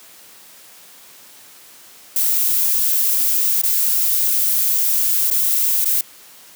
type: noise with dropouts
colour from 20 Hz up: violet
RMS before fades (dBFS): -17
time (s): 2.16-6.01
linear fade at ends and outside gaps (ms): 2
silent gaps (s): 3.616-3.635 / 5.302-5.311 / 5.845-5.856
effects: white hiss -44 dBFS RMS until 6.55 s + high-pass 150 Hz 12 dB/octave